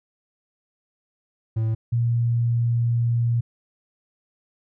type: tone pair in turn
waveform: triangle / sine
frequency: 111.4 / 118.02 Hz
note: A2 / A#2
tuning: +22 / +22 cents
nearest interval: minor second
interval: 100 cents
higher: second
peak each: -18 dBFS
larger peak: neither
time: 1.56-1.75 / 1.92-3.41 s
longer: second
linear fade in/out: 10 ms
effects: none